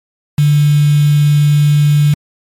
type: tone with quantisation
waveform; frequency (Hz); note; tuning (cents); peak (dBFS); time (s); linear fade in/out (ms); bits
sine; 146.83; D3; 0; -6; 0.38-2.14; 5; 4
effects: MP3 64 kbps